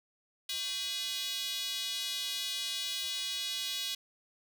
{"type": "tone with high-pass filter", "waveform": "square", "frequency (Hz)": 225.1, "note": "A3", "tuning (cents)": 40, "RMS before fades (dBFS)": -36, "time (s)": [0.49, 3.95], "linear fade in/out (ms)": 5, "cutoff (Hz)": 3500, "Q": 3.2, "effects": []}